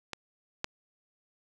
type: clicks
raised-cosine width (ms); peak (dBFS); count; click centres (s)
0.2; -18 / -13; 2; 0.133 / 0.644
effects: none